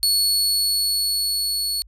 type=tone with level ramp; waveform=sawtooth; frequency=4400 Hz; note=C#8; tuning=14 cents flat; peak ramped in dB=-13 to -19 dBFS; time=0.03-1.82 s; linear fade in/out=0 ms; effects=added 50 Hz sine -45 dBFS peak until 1.87 s + resampled to 32000 Hz